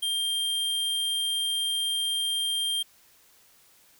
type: tone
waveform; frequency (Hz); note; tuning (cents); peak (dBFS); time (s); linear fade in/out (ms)
square; 3188; G7; +28; -26; 0.02-2.83; 10
effects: white hiss -59 dBFS RMS until 3.99 s